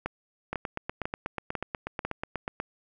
two click trains, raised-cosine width 0.5 ms, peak -16 / -15 dBFS, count 18 / 5, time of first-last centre 0.53-2.601 / 0.06-2.05 s, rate 8.21 / 2.01 Hz, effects none

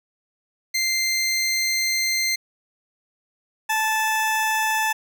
20% pulse tone pair in turn, 2088 / 874.6 Hz, C7 / A5, -4 / -11 cents, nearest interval octave + minor third, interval 1507 cents, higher first, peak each -15 dBFS, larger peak neither, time 0.74-2.36 / 3.69-4.93 s, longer first, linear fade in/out 10 ms, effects none

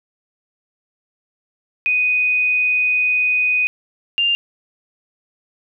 sine tone pair in turn, 2491 / 2796 Hz, D#7 / F7, +1 / +1 cents, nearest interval major second, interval 200 cents, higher second, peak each -14 dBFS, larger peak neither, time 1.86-3.67 / 4.18-4.35 s, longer first, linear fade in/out 0 ms, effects none

